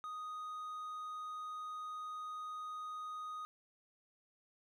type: tone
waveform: triangle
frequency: 1244.5 Hz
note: D#6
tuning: in tune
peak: -40 dBFS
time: 0.04-3.45 s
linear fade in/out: 0 ms
effects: none